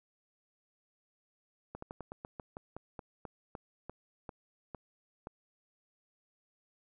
slowing click train, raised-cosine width 1 ms, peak -28 dBFS, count 16, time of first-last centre 1.75-5.271 s, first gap 74 ms, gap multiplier 1.15, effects none

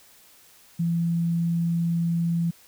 sine tone, 168.8 Hz, E3, 41 cents sharp, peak -21 dBFS, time 0.79-2.51 s, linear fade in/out 10 ms, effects white hiss -54 dBFS RMS until 2.67 s

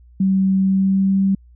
sine tone with pitch glide, 191.6 to 194.27 Hz, G3 to G3, -39 to -15 cents, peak -13 dBFS, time 0.2-1.35 s, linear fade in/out 5 ms, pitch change +24 cents, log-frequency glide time 0.63-1.23 s, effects added 60 Hz sine -44 dBFS peak until 1.55 s

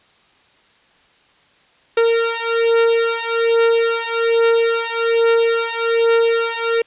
45% pulse beating tone pair, 460 / 461.2 Hz, A#4 / A#4, -23 / -19 cents, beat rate 1.2 Hz, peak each -17 dBFS, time 1.97-6.82 s, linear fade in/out 5 ms, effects white hiss -54 dBFS RMS until 6.86 s + resampled to 8000 Hz

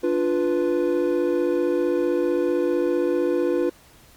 triangle chord, B diminished, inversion first, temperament equal, 293.7 / 349.2 / 493.9 Hz, D4 / F4 / B4, 0 / 0 / 0 cents, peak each -24 / -20 / -22 dBFS, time 0.03-3.7 s, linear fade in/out 10 ms, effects pink hiss -52 dBFS RMS until 4.16 s + Opus 48 kbps

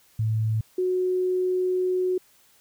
sine tone pair in turn, 110 / 367.2 Hz, A2 / F#4, 0 / -13 cents, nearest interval octave + major sixth, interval 2087 cents, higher second, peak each -21 dBFS, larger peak neither, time 0.19-0.61 / 0.78-2.18 s, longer second, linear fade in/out 5 ms, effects white hiss -59 dBFS RMS until 2.6 s

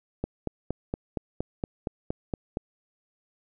click train, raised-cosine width 2 ms, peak -15 dBFS, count 11, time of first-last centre 0.24-2.571 s, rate 4.29 Hz, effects none

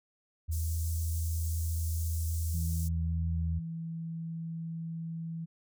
sine tone with pitch glide, 80.6 to 81.49 Hz, E2 to E2, -38 to -19 cents, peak -29 dBFS, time 0.48-3.6 s, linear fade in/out 20 ms, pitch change +19 cents, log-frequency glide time 0.63-0.73 s
pink high-pass noise, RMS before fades -44 dBFS, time 0.51-2.89 s, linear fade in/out 20 ms, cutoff 6300 Hz, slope 24 dB/octave
sine tone, 164.4 Hz, E3, 4 cents flat, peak -35 dBFS, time 2.53-5.46 s, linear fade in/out 20 ms
effects none

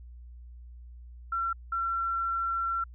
sine tone pair in turn, 1357 / 1357 Hz, E6 / E6, +50 / +50 cents, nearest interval unison, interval 0 cents, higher neither, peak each -27 dBFS, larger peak neither, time 1.32-1.53 / 1.72-2.84 s, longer second, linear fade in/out 5 ms, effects added 60 Hz sine -44 dBFS peak until 2.94 s

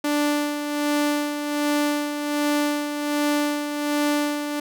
sawtooth tone with tremolo, 293.7 Hz, D4, in tune, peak -15 dBFS, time 0.04-4.6 s, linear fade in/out 5 ms, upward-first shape sine, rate 1.3 Hz, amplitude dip 55%, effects none

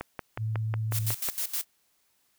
click train, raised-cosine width 0.5 ms, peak -18 dBFS, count 8, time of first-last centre 0.01-1.287 s, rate 5.48 Hz
sine tone with vibrato, 110 Hz, A2, in tune, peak -27 dBFS, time 0.37-1.15 s, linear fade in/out 50 ms, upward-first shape triangle, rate 10 Hz, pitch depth 8 cents each way
blue noise with tremolo, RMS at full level -30 dBFS, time 0.91-1.65 s, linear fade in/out 50 ms, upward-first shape square, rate 6.4 Hz, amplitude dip 80%
effects white hiss -70 dBFS RMS until 2.38 s

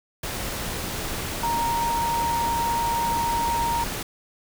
sine tone in noise, 932.3 Hz, A#5, in tune, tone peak -22 dBFS, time 1.43-3.84 s, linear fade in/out 5 ms, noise pink, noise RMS -30 dBFS, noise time 0.23-4.03 s, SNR +5 dB, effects none

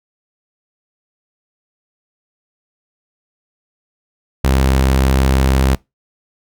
sawtooth tone, 66.2 Hz, C2, 21 cents sharp, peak -7 dBFS, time 4.44-5.75 s, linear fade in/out 5 ms, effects noise-tail reverb RT60 0.2 s tail -23 dB re dry

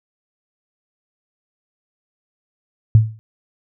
sine tone with exponential decay, 110 Hz, A2, in tune, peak -3 dBFS, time 2.95-3.19 s, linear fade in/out 0 ms, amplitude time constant 51 ms, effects none

